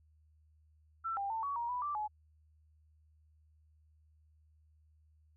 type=tone with pitch steps; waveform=sine; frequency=1339 / 796 / 895 / 1127 / 943 / 988 / 1172 / 848 Hz; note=E6 / G5 / A5 / C#6 / A#5 / B5 / D6 / G#5; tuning=+27 / +26 / +29 / +28 / +20 / 0 / -4 / +36 cents; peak=-34 dBFS; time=1.04-2.08 s; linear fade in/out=20 ms; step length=130 ms; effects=added 77 Hz sine -64 dBFS peak until 5.36 s

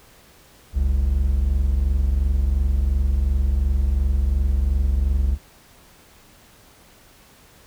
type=tone pair together; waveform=triangle; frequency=45.79 / 68.6 Hz; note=F#1 / C#2; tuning=-17 / -17 cents; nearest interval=perfect fifth; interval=700 cents; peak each=-20 / -16 dBFS; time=0.73-5.38 s; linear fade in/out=50 ms; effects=pink hiss -51 dBFS RMS until 7.66 s

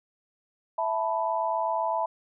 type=chord; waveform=sine; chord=E suspended fourth; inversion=none; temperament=equal; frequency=659.3 / 880 / 987.8 Hz; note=E5 / A5 / B5; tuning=0 / 0 / 0 cents; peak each=-29 dBFS; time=0.78-2.06 s; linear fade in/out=5 ms; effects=none

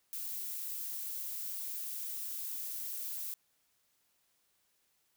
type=noise; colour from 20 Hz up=violet; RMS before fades=-40 dBFS; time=0.13-3.34 s; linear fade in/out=0 ms; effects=white hiss -75 dBFS RMS until 5.16 s

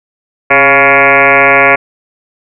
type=tone with frequency modulation; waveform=sine; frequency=1405 Hz; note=F6; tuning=10 cents sharp; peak=-3 dBFS; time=0.5-1.76 s; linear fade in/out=10 ms; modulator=142 Hz; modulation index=7; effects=none

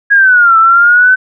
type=exponential two-way sweep; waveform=sine; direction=down then up; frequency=1661.2 to 1318.5 to 1529 Hz; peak=-3 dBFS; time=0.1-1.16 s; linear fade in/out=20 ms; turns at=0.58 s; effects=none

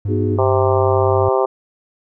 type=tone with pitch glide; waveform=triangle; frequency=100.6 to 97.4 Hz; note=G2 to G2; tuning=+45 to -11 cents; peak=-16 dBFS; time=0.05-1.29 s; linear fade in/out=5 ms; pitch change=-56 cents; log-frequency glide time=0.21-0.58 s
type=chord; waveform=sine; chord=G# minor seventh; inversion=first; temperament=equal; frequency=246.9 / 311.1 / 370 / 415.3 Hz; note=B3 / D#4 / F#4 / G#4; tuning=0 / 0 / 0 / 0 cents; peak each=-23 dBFS; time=0.07-0.4 s; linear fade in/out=50 ms
type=harmonic tone; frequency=130.81 Hz; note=C3; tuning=in tune; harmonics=3 / 4 / 5 / 6 / 7 / 8 / 9; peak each=-17 / -19 / -21 / -23 / -24 / -25 / -26 dBFS; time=0.38-1.46 s; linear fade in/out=10 ms
effects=none

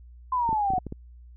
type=exponential sweep; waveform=sine; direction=down; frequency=1033 to 726 Hz; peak=-22 dBFS; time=0.32-0.79 s; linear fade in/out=5 ms
type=clicks; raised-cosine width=3 ms; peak=-21 dBFS; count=7; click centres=0.491 / 0.529 / 0.704 / 0.736 / 0.781 / 0.867 / 0.924 s
effects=added 60 Hz sine -45 dBFS peak until 1.36 s

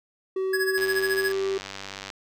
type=tone with pitch glide; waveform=triangle; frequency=379.7 to 387.9 Hz; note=F#4 to G4; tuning=+45 to -18 cents; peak=-22 dBFS; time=0.36-1.58 s; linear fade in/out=5 ms; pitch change=+37 cents; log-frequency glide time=0.58-1.35 s
type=tone with tremolo; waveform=square; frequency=1676 Hz; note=G#6; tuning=15 cents sharp; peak=-23 dBFS; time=0.53-1.32 s; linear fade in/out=5 ms; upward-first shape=sine; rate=14 Hz; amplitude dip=80%
type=click train; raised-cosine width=0.2 ms; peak=-18 dBFS; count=130; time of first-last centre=0.78-2.102 s; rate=97.6 Hz
effects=none

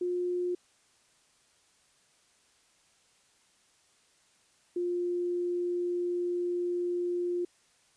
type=tone pair in turn; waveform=sine; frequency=356.5 / 352.2 Hz; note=F4 / F4; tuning=+36 / +15 cents; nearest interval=unison; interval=21 cents; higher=first; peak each=-28 dBFS; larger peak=neither; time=0.01-0.55 / 4.76-7.45 s; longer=second; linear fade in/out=5 ms; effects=white hiss -66 dBFS RMS until 7.96 s + resampled to 22050 Hz

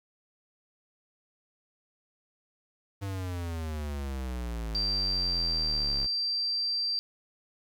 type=exponential sweep; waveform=square; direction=down; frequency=100 to 33.62 Hz; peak=-33 dBFS; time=3.01-6.07 s; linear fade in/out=20 ms
type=tone; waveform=sine; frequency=4699 Hz; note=D8; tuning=in tune; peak=-27 dBFS; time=4.75-6.99 s; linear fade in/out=0 ms
effects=10-bit

